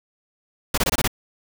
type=noise bursts; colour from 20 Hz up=pink; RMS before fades=-20 dBFS; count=6; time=0.74-1.077 s; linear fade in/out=5 ms; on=37 ms; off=23 ms; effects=none